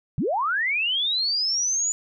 sine linear sweep, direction up, 109.4 to 7000 Hz, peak -21 dBFS, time 0.18-1.92 s, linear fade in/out 0 ms, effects none

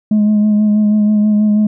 sine tone with vibrato, 210.8 Hz, G#3, 26 cents sharp, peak -6 dBFS, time 0.11-1.67 s, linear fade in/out 5 ms, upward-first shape sine, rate 6.2 Hz, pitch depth 23 cents each way, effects tanh soft clip ceiling -7 dBFS

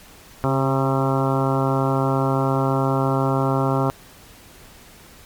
harmonic tone with a mistuned harmonic, 134.7 Hz, C#3, 49 cents flat, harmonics 1 / 2 / 3 / 4 / 5 / 6 / 7 / 8 / 9 / 10, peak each -21 / -24 / -26 / -27 / -28 / -29 / -29 / -30 / -31 / -31 dBFS, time 0.44-3.9 s, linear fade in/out 0 ms, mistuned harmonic 3, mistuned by -25 cents, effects pink hiss -46 dBFS RMS until 5.25 s + MP3 96 kbps

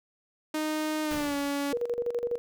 sawtooth tone with pitch glide, 308.8 to 283.2 Hz, D#4 to C#4, -13 to +37 cents, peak -24 dBFS, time 0.54-1.73 s, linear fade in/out 5 ms, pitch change -150 cents, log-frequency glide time 1.03-1.35 s
pink noise with exponential decay, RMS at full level -37 dBFS, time 1.11-1.94 s, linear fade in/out 1 ms, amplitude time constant 180 ms
sine tone with tremolo, 478.2 Hz, A#4, 44 cents sharp, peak -25 dBFS, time 1.73-2.38 s, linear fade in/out 0 ms, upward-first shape square, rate 12 Hz, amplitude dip 70%
effects none

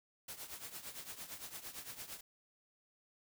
white noise with tremolo, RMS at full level -45 dBFS, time 0.28-2.21 s, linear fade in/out 5 ms, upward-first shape triangle, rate 8.8 Hz, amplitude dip 80%, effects none

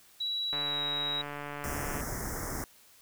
sine tone with pitch glide, 3906 to 3843 Hz, B7 to B7, -20 to -48 cents, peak -30 dBFS, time 0.2-1.22 s, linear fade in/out 10 ms, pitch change -28 cents, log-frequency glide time 0.62-0.82 s
click train, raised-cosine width 0.5 ms, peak -24 dBFS, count 215, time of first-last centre 0.53-2.006 s, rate 145 Hz
pink band-stop noise, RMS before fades -36 dBFS, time 1.64-2.64 s, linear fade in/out 0 ms, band 2100 to 5200 Hz, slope 96 dB/octave
effects white hiss -59 dBFS RMS until 3.01 s

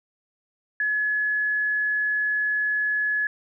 sine tone, 1700 Hz, G#6, 40 cents sharp, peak -21 dBFS, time 0.8-3.27 s, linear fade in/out 2 ms, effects none

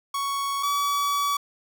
45% pulse tone pair in turn, 1114 / 1140.7 Hz, C#6 / C#6, +8 / +49 cents, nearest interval unison, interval 41 cents, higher second, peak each -25 / -22 dBFS, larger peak second, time 0.14-0.63 / 0.63-1.37 s, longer second, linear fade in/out 5 ms, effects none

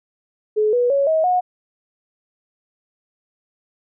sine tone with pitch steps, 427.1 / 487.8 / 557.1 / 636.2 / 726.6 Hz, G#4 / B4 / C#5 / D#5 / F#5, +48 / -21 / +9 / +38 / -32 cents, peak -14 dBFS, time 0.56-1.41 s, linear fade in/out 20 ms, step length 170 ms, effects none

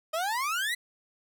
30% pulse exponential sweep, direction up, 616 to 2032 Hz, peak -25 dBFS, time 0.13-0.75 s, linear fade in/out 10 ms, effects none

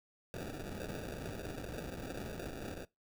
violet noise with sample-and-hold, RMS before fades -43 dBFS, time 0.34-2.85 s, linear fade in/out 0 ms, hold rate 1050 Hz, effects noise-tail reverb RT60 0.2 s tail -22 dB re dry

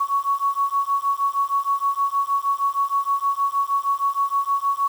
sine beating tone pair, 1112 / 1118.4 Hz, C#6 / C#6, +5 / +15 cents, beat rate 6.4 Hz, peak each -22 dBFS, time 0-4.88 s, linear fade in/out 10 ms, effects 7-bit

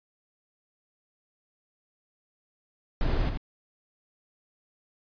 brown noise with echo, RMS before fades -25 dBFS, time 3.01-3.29 s, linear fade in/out 0 ms, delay 84 ms, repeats 1, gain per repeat -6 dB, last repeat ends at 3.374 s, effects resampled to 11025 Hz

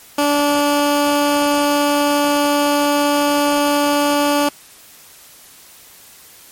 15% pulse tone, 289.8 Hz, D4, 23 cents flat, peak -7 dBFS, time 0.18-4.49 s, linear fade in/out 5 ms, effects white hiss -43 dBFS RMS until 6.51 s + MP3 64 kbps

